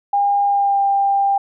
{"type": "tone with pitch glide", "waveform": "sine", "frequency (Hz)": [807, 794.5], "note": ["G#5", "G5"], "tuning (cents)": [-50, 23], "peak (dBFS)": -13, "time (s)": [0.13, 1.38], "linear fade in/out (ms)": 5, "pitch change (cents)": -27, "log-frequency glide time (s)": [0.45, 0.82], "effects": []}